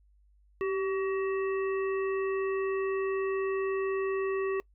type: harmonic tone with a mistuned harmonic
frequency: 378 Hz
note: F#4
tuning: 37 cents sharp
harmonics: 1 / 3 / 5 / 7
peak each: -28 / -38 / -42 / -45 dBFS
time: 0.61-4.6 s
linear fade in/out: 0 ms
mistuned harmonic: 1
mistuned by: +42 cents
effects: noise-tail reverb RT60 0.1 s tail -24 dB re dry + added 50 Hz sine -60 dBFS peak until 4.74 s